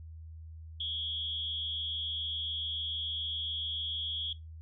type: tone with amplitude modulation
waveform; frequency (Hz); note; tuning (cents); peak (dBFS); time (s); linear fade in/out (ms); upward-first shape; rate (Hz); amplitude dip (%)
sine; 3322; G#7; 0; -29; 0.8-4.33; 5; sine; 227; 80
effects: noise-tail reverb RT60 0.2 s tail -18 dB re dry + added 80 Hz sine -44 dBFS peak until 4.61 s